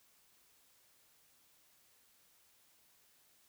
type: silence
effects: white hiss -69 dBFS RMS until 3.48 s